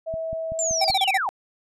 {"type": "tone", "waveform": "sine", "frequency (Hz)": 649, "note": "E5", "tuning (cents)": -27, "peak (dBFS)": -26, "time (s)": [0.06, 0.91], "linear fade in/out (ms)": 20}
{"type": "click train", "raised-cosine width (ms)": 5, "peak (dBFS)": -24, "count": 5, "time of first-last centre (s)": [0.14, 0.9], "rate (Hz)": 5.26}
{"type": "linear sweep", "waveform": "sine", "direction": "down", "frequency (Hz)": [7459, 710], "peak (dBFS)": -22, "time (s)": [0.59, 1.29], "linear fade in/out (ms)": 0}
{"type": "tone bursts", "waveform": "square", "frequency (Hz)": 771, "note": "G5", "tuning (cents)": -29, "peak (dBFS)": -19, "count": 6, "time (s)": [0.81, 1.176], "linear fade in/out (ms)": 5, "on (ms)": 36, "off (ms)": 30}
{"effects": ["low-pass 12000 Hz 12 dB/octave"]}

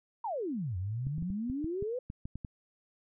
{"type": "exponential two-way sweep", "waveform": "sine", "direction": "down then up", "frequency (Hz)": [979, 87.31, 518], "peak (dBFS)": -32, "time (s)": [0.24, 1.99], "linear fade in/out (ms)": 5, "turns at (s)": 0.77}
{"type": "clicks", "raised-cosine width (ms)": 5, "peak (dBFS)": -27, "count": 11, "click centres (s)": [1.069, 1.182, 1.225, 1.303, 1.499, 1.644, 1.825, 2.101, 2.255, 2.356, 2.448]}
{"effects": []}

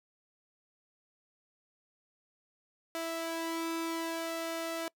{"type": "tone with flanger", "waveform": "sawtooth", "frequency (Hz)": 329.6, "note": "E4", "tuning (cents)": 0, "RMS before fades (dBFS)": -36, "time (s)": [2.95, 4.88], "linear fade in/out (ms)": 0, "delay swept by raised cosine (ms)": [1.4, 2.23], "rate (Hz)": 0.63, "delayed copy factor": 0.5, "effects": ["noise-tail reverb RT60 0.1 s tail -25 dB re dry"]}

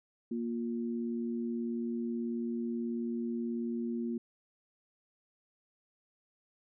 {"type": "tone pair together", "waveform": "sine", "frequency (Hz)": [234.7, 353.1], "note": ["A#3", "F4"], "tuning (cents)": [12, 19], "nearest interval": "perfect fifth", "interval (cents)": 707, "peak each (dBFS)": [-33, -39], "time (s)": [0.31, 4.18], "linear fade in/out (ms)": 5, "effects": []}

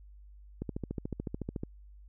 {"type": "click train", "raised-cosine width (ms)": 3, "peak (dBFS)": -22, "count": 15, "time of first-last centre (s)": [0.62, 1.634], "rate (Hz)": 13.8, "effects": ["added 50 Hz sine -50 dBFS peak until 2.08 s"]}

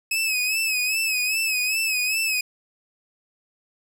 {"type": "tone with vibrato", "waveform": "sawtooth", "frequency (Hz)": 2563, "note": "E7", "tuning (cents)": -49, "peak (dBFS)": -18, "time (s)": [0.11, 2.41], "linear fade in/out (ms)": 5, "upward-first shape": "sine", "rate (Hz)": 2.5, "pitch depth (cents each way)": 67, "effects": []}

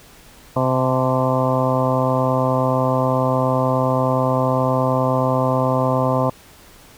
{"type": "harmonic tone with a mistuned harmonic", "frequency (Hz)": 129.6, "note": "C3", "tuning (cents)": -16, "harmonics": [1, 2, 3, 4, 5, 6, 7, 8, 9], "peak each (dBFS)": [-21, -23, -30, -22, -23, -31, -26, -24, -31], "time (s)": [0.56, 6.3], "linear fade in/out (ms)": 5, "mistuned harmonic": 7, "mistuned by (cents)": -44, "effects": ["pink hiss -46 dBFS RMS until 6.97 s"]}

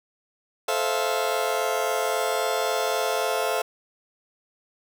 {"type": "chord", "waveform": "30% pulse", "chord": "F major seventh", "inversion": "first", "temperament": "just", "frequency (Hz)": [436.5, 523.8, 654.8, 698.5], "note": ["A4", "C5", "E5", "F5"], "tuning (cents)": [-14, 2, -12, 0], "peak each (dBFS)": -26, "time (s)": [0.68, 3.62], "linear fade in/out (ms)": 5, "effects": []}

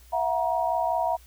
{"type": "tone cluster", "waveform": "sine", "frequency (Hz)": [663, 728, 947], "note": ["E5", "F#5", "A#5"], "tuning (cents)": [10, -28, 27], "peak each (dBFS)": -27, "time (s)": [0.12, 1.17], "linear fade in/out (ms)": 20, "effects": ["added 60 Hz sine -50 dBFS peak until 1.26 s", "white hiss -57 dBFS RMS until 1.26 s"]}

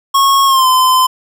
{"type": "tone with pitch glide", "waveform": "square", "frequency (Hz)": [1095, 1027.6], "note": ["C#6", "C6"], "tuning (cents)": [-22, -32], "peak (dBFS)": -8, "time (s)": [0.14, 1.07], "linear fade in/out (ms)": 10, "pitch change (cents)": -110, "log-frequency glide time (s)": [0.46, 0.67], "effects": []}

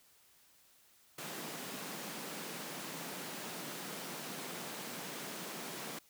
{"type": "high-pass noise", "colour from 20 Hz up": "pink", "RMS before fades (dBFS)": -44, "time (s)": [1.18, 5.99], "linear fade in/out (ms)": 5, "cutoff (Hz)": 150, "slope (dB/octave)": 48, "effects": ["white hiss -66 dBFS RMS until 6.09 s"]}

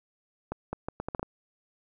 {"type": "accelerating click train", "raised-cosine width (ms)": 1, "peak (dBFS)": -18, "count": 8, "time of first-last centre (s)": [0.52, 1.23], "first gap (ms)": 210, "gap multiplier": 0.74, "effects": []}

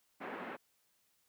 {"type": "band-pass noise", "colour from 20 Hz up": "pink", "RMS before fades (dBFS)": -44, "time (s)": [0.2, 0.57], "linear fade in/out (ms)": 20, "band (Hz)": [220, 2200], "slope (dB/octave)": 24, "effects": ["white hiss -75 dBFS RMS until 1.28 s"]}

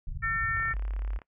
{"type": "low-pass noise", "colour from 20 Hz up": "pink", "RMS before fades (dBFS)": -37, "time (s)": [0.07, 0.75], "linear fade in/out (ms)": 5, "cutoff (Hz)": 150, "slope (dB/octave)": 48}
{"type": "harmonic tone", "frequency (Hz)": 450, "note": "A4", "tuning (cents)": 39, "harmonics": [3, 4, 5], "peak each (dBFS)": [-32, -29, -38], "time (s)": [0.22, 0.74], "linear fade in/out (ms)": 20}
{"type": "click train", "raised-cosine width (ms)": 0.5, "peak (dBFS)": -32, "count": 24, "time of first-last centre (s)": [0.57, 1.218], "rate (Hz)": 35.5}
{"type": "tone", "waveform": "sine", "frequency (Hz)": 49, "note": "G1", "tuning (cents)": 0, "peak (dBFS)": -28, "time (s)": [0.72, 1.19], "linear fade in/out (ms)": 20}
{"effects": ["noise-tail reverb RT60 0.1 s tail -22 dB re dry"]}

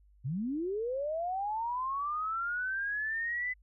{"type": "linear sweep", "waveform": "sine", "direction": "up", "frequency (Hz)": [116.54, 2021], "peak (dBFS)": -31, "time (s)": [0.24, 3.54], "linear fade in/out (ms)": 20, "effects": ["added 50 Hz sine -59 dBFS peak until 3.62 s"]}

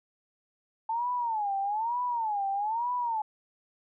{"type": "tone with vibrato", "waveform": "sine", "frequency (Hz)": 880, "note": "A5", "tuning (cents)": 0, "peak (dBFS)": -27, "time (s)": [0.89, 3.22], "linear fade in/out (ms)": 5, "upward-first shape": "sine", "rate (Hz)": 1.1, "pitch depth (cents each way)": 200, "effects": []}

